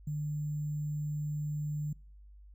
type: tone with sample-and-hold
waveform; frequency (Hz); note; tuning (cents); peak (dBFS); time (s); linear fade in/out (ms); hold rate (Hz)
sine; 150; D3; +37; -32; 0.07-1.93; 5; 7350
effects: noise-tail reverb RT60 0.6 s tail -26 dB re dry + added 50 Hz sine -51 dBFS peak until 2.54 s